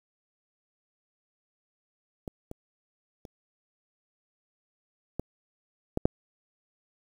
clicks, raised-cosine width 2 ms, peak -22 / -25 / -30 / -17 / -13 / -7 dBFS, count 6, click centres 2.278 / 2.514 / 3.252 / 5.196 / 5.974 / 6.055 s, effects 8-bit

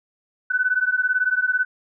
sine beating tone pair, 1492 / 1510 Hz, F#6 / F#6, +14 / +35 cents, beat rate 18 Hz, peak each -21 dBFS, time 0.5-1.65 s, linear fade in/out 10 ms, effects none

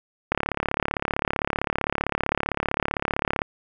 click train, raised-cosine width 0.5 ms, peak -7 dBFS, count 111, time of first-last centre 0.32-3.419 s, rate 35.5 Hz, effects none

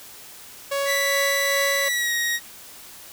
sawtooth tone with tremolo, 558 Hz, C#5, 11 cents sharp, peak -18 dBFS, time 0.71-1.89 s, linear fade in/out 10 ms, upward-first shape sine, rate 2.5 Hz, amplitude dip 30%
sawtooth tone with pitch glide, 1975.5 to 1885.2 Hz, B6 to A#6, 0 to +19 cents, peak -18 dBFS, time 0.85-2.4 s, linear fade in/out 50 ms, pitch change -81 cents, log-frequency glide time 1.83-2.12 s
effects white hiss -43 dBFS RMS until 3.12 s

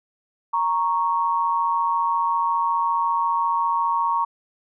sine tone pair together, 932.3 / 1106.9 Hz, A#5 / C#6, 0 / -3 cents, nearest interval minor third, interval 297 cents, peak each -21 / -22 dBFS, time 0.53-4.25 s, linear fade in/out 10 ms, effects none

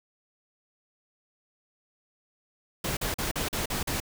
pink noise bursts, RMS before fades -30 dBFS, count 7, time 2.84-4.002 s, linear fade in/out 5 ms, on 130 ms, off 42 ms, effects none

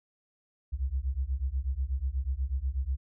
sine beating tone pair, 62.3 / 70.5 Hz, B1 / C#2, +16 / +30 cents, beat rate 8.2 Hz, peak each -31 dBFS, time 0.72-2.97 s, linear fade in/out 20 ms, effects none

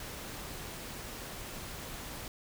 pink noise, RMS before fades -43 dBFS, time 0-2.28 s, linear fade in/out 2 ms, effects none

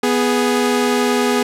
sawtooth tone pair together, 246.9 / 415.2 Hz, B3 / G#4, 0 / 0 cents, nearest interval major sixth, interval 900 cents, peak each -13 dBFS, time 0.03-1.43 s, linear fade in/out 5 ms, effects low-pass 12000 Hz 12 dB/octave

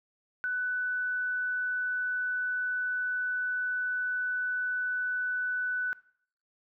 sine tone, 1493 Hz, F#6, 15 cents sharp, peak -28 dBFS, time 0.44-5.93 s, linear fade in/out 0 ms, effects noise-tail reverb RT60 0.6 s tail -20 dB re dry

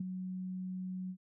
sine tone with ADSR envelope, 185 Hz, F#3, in tune, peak -31 dBFS, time 0-1.17 s, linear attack 7 ms, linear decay 12 ms, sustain -6 dB, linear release 72 ms, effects none

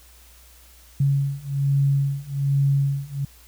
sine beating tone pair, 138.59 / 139.79 Hz, C#3 / C#3, 0 / +15 cents, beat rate 1.2 Hz, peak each -22 / -21 dBFS, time 1-3.25 s, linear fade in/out 5 ms, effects added 60 Hz sine -50 dBFS peak until 3.47 s + white hiss -52 dBFS RMS until 3.47 s

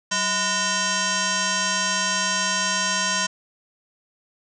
sine tone with frequency modulation, 2289 Hz, D7, 45 cents flat, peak -20 dBFS, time 0.11-3.27 s, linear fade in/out 10 ms, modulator 826 Hz, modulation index 5.7, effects none

